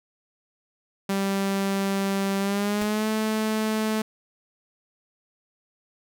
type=tone with pitch glide; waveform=sawtooth; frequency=196 to 217.5 Hz; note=G3 to A3; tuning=0 to -20 cents; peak=-19 dBFS; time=1.09-4.02 s; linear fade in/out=5 ms; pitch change=+180 cents; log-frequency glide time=2.39-3.08 s
type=noise with exponential decay; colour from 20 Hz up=pink; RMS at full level=-28 dBFS; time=2.81-2.88 s; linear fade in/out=5 ms; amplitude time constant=15 ms
effects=none